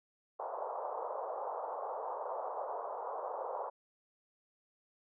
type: band-pass noise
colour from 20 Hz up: pink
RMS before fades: -40 dBFS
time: 0.39-3.7 s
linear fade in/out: 10 ms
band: 480 to 1100 Hz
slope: 48 dB/octave
effects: none